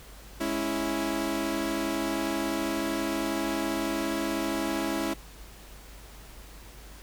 sawtooth chord, C# minor, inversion second, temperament equal, 207.7 / 277.2 / 329.6 Hz, G#3 / C#4 / E4, 0 / 0 / 0 cents, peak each -32 / -28 / -26 dBFS, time 0.4-5.14 s, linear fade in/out 10 ms, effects added 50 Hz sine -47 dBFS peak until 7.02 s + pink hiss -50 dBFS RMS until 7.02 s

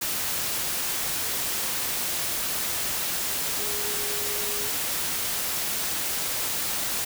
sine tone in noise, 415.3 Hz, G#4, in tune, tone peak -37 dBFS, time 3.59-4.69 s, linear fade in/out 10 ms, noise white, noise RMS -28 dBFS, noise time 0.01-7.05 s, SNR -12 dB, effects none

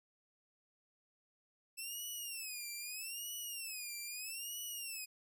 10% pulse tone with vibrato, 2637 Hz, E7, in tune, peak -34 dBFS, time 1.77-5.06 s, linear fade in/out 20 ms, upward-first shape sine, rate 0.79 Hz, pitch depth 190 cents each way, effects none

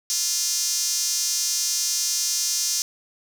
sawtooth tone with high-pass filter, 350 Hz, F4, 4 cents sharp, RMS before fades -24 dBFS, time 0.1-2.82 s, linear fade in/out 0 ms, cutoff 5800 Hz, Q 3.7, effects none

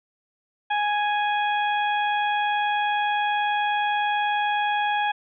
harmonic tone, 830.6 Hz, G#5, in tune, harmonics 1 / 2 / 3 / 4, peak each -22 / -28 / -32 / -34 dBFS, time 0.7-5.12 s, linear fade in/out 10 ms, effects none

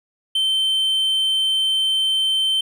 triangle tone, 3100 Hz, G7, 20 cents flat, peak -15 dBFS, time 0.35-2.61 s, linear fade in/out 5 ms, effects none

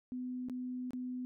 sine tone with dropouts, 251.4 Hz, B3, 31 cents sharp, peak -37 dBFS, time 0.12-1.25 s, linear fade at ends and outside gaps 0 ms, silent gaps 0.486-0.497 / 0.907-0.933 s, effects none

